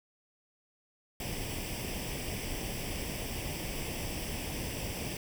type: noise with comb filter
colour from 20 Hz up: pink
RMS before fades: -37 dBFS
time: 1.2-5.17 s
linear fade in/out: 2 ms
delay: 0.37 ms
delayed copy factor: +0.7
effects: none